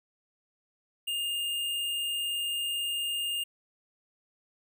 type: tone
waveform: square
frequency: 2823 Hz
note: F7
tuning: 18 cents sharp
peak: -30 dBFS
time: 1.07-3.44 s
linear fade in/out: 10 ms
effects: none